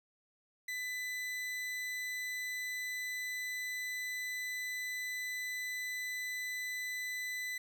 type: tone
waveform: 40% pulse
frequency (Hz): 2000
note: B6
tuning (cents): +21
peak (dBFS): -36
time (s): 0.68-7.58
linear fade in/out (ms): 5
effects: none